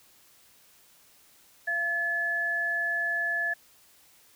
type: tone pair together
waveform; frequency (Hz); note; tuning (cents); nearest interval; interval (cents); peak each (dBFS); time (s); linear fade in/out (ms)
sine; 682.6 / 1720; F5 / A6; -40 / -40; octave + major third; 1600; -36 / -26; 1.67-3.54; 10
effects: white hiss -59 dBFS RMS until 4.35 s